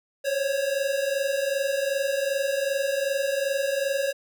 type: tone pair together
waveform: square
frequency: 535 / 557.6 Hz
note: C5 / C#5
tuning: +38 / +10 cents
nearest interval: minor second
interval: 72 cents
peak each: -29 / -26 dBFS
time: 0.24-4.13 s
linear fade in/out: 20 ms
effects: none